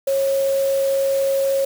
sine tone in noise, 546 Hz, C#5, 26 cents flat, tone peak -16 dBFS, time 0.07-1.65 s, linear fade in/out 5 ms, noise white, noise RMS -34 dBFS, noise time 0.07-1.65 s, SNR +15 dB, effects none

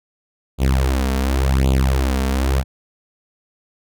sawtooth tone with flanger, 66.2 Hz, C2, 21 cents sharp, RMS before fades -17 dBFS, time 0.58-2.64 s, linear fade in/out 50 ms, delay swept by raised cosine 0.27 to 4.47 ms, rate 0.9 Hz, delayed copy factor +0.9, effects none

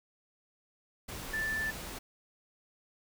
sine tone in noise, 1760 Hz, A6, in tune, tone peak -31 dBFS, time 1.33-1.71 s, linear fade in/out 10 ms, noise pink, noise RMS -42 dBFS, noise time 1.08-1.99 s, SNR +8 dB, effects none

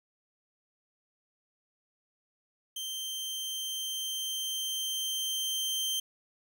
sawtooth tone with level ramp, 3136 Hz, G7, in tune, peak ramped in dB -32 to -26 dBFS, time 2.76-6 s, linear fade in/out 5 ms, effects none

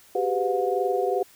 sine tone cluster, 380.6 / 403.1 / 503 / 720 Hz, F#4 / G4 / B4 / F#5, +49 / +48 / +32 / -47 cents, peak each -27 dBFS, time 0.15-1.23 s, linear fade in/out 5 ms, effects white hiss -54 dBFS RMS until 1.35 s

